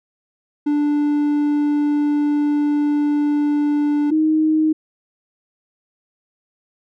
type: tone pair in turn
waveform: triangle / sine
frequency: 293.7 / 312 Hz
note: D4 / D#4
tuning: 0 / +5 cents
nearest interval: minor second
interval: 105 cents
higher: second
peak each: -13 dBFS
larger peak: neither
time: 0.66-4.11 / 4.11-4.73 s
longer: first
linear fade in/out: 10 ms
effects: none